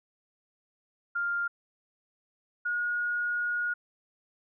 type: tone pair in turn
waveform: sine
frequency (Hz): 1400 / 1441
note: F6 / F#6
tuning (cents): +4 / -46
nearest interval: unison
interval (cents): 50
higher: second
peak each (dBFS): -27 / -27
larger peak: neither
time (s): 1.15-1.48 / 2.65-3.74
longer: second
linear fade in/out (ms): 10
effects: none